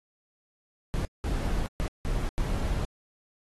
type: noise bursts at uneven times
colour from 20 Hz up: brown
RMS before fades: -28 dBFS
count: 5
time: 0.94-1.05 / 1.24-1.66 / 1.8-1.88 / 2.05-2.29 / 2.38-2.85 s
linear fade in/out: 0 ms
effects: AAC 32 kbps